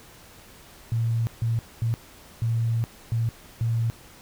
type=tone bursts at uneven times; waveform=sine; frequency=115 Hz; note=A#2; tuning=23 cents flat; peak=-21 dBFS; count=6; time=0.92-1.27 / 1.42-1.59 / 1.82-1.94 / 2.42-2.84 / 3.12-3.29 / 3.61-3.9 s; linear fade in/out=0 ms; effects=pink hiss -49 dBFS RMS until 4.21 s